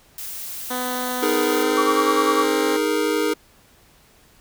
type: noise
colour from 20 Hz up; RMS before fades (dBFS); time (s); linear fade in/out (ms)
blue; -32; 0.18-1.63; 2
type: tone with pitch glide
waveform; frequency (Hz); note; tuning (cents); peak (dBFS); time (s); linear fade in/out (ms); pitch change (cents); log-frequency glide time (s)
10% pulse; 250.3 to 266.7; B3 to C4; +23 to +33; -16; 0.7-2.77; 10; +110; 1.46-2.07
type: chord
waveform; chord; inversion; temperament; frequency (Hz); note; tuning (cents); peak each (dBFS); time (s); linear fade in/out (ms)
square; D# suspended fourth; none; just; 311.1 / 414.8 / 466.7; D#4 / G#4 / A#4; 0 / -2 / +2; -24; 1.22-3.34; 10
type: tone with tremolo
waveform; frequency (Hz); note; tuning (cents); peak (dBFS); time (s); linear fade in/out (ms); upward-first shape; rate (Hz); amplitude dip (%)
sine; 1139; C#6; +47; -16; 1.77-2.45; 10; sine; 10; 90
effects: pink hiss -54 dBFS RMS until 4.4 s